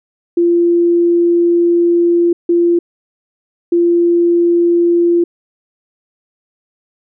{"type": "tone bursts at uneven times", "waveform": "sine", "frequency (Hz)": 344.1, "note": "F4", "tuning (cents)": -26, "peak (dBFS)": -8, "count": 3, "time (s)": [[0.37, 2.33], [2.49, 2.79], [3.72, 5.24]], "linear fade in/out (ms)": 5, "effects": []}